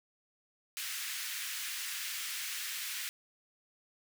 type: high-pass noise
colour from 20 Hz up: pink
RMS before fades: -39 dBFS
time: 0.77-3.09 s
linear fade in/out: 0 ms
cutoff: 1700 Hz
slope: 24 dB/octave
effects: none